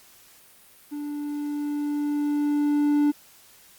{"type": "tone with level ramp", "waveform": "triangle", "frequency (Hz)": 292.9, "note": "D4", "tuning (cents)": -5, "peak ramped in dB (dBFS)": [-28, -15], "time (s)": [0.91, 3.12], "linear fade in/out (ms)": 20, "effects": ["white hiss -53 dBFS RMS until 3.78 s", "Opus 48 kbps"]}